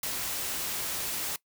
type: noise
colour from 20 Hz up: white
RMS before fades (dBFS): -33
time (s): 0.03-1.36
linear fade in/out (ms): 2
effects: noise-tail reverb RT60 0.1 s tail -20 dB re dry